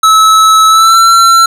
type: tone with pitch glide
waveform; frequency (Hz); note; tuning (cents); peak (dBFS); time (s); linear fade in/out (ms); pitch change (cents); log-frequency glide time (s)
square; 1299 to 1349.5; E6 to E6; -26 to +40; -3; 0.03-1.46; 5; +66; 0.68-0.99
effects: low-pass 11000 Hz 12 dB/octave + 7-bit